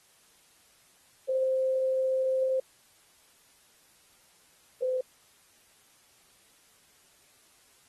sine tone pair in turn, 523.3 / 512.5 Hz, C5 / C5, 0 / -36 cents, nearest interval unison, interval 36 cents, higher first, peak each -24 / -26 dBFS, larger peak first, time 1.29-2.6 / 4.82-5.01 s, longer first, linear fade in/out 5 ms, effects white hiss -62 dBFS RMS until 7.88 s + AAC 32 kbps

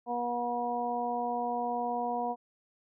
harmonic tone, 241 Hz, B3, 42 cents flat, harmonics 1 / 2 / 3 / 4, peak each -38 / -37 / -32 / -36 dBFS, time 0.06-2.36 s, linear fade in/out 50 ms, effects none

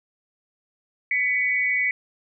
sine tone pair together, 1995 / 2243 Hz, B6 / C#7, +17 / +20 cents, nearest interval major second, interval 203 cents, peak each -23 / -22 dBFS, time 1.11-1.91 s, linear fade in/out 2 ms, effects none

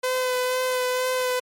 sawtooth tone with vibrato, 507 Hz, B4, 45 cents sharp, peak -18 dBFS, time 0.03-1.4 s, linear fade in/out 10 ms, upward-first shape sine, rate 2.1 Hz, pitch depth 17 cents each way, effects MP3 64 kbps

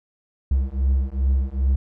triangle beating tone pair, 65.41 / 67.91 Hz, C2 / C#2, 0 / -35 cents, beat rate 2.5 Hz, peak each -19 dBFS, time 0.51-1.76 s, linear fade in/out 5 ms, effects none

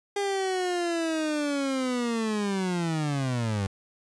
30% pulse linear sweep, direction down, 405.9 to 95 Hz, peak -23 dBFS, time 0.16-3.67 s, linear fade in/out 5 ms, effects resampled to 22050 Hz

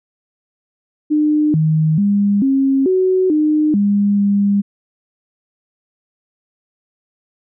sine tone with pitch steps, 302 / 156.8 / 202.3 / 270.3 / 373 / 305 / 202.9 / 201.4 Hz, D4 / D#3 / G#3 / C#4 / F#4 / D#4 / G#3 / G3, +48 / +14 / -45 / -44 / +14 / -34 / -40 / +47 cents, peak -11 dBFS, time 1.1-4.62 s, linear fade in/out 20 ms, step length 440 ms, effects none

